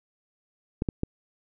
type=clicks; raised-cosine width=3 ms; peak=-13 dBFS; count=3; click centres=0.821 / 0.888 / 1.034 s; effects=none